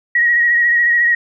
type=tone with vibrato; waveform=sine; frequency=1900 Hz; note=A#6; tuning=33 cents sharp; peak=-10 dBFS; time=0.15-1.15 s; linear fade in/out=5 ms; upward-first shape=sine; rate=14 Hz; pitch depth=29 cents each way; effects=none